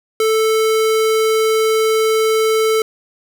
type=tone; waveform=square; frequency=440 Hz; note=A4; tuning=in tune; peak=-13 dBFS; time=0.2-2.82 s; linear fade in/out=2 ms; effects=none